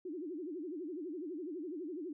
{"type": "tone with vibrato", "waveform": "sine", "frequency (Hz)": 329.6, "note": "E4", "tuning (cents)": 0, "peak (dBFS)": -39, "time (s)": [0.05, 2.13], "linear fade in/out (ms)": 5, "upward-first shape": "sine", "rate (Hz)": 12, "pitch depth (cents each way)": 230, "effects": []}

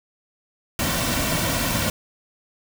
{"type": "noise with comb filter", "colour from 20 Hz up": "pink", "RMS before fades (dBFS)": -23, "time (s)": [0.79, 1.9], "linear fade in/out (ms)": 2, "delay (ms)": 2.4, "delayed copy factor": -0.6, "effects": []}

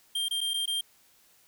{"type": "tone with dropouts", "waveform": "square", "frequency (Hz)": 3186, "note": "G7", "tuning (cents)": 27, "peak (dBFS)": -28, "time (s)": [0.15, 0.81], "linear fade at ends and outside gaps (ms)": 5, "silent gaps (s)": [[0.285, 0.309], [0.407, 0.412], [0.536, 0.54], [0.658, 0.676]], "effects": ["white hiss -62 dBFS RMS until 1.47 s"]}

